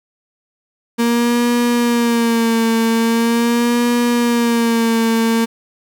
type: tone with vibrato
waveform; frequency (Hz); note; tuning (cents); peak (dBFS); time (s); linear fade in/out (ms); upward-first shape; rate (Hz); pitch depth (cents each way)
35% pulse; 233.4; A#3; +2; -11; 0.98-5.46; 20; sine; 0.42; 49
effects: 8-bit